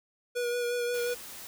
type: tone with vibrato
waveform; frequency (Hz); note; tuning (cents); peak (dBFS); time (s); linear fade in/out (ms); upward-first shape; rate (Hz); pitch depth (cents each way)
square; 483.1; B4; -38; -29; 0.35-1.15; 20; sine; 5.6; 19
type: noise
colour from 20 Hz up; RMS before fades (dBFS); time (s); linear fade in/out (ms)
white; -44; 0.94-1.47; 0
effects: none